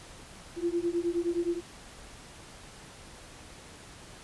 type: beating tone pair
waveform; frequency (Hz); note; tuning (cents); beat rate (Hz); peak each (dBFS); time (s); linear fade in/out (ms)
sine; 339.3 / 348.9; F4 / F4; -50 / -2; 9.6; -30; 0.56-1.61; 50
effects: pink hiss -49 dBFS RMS until 4.23 s + resampled to 24000 Hz